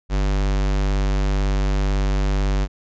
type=tone; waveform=square; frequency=49 Hz; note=G1; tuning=in tune; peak=-18 dBFS; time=0.09-2.68 s; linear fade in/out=50 ms; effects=resampled to 16000 Hz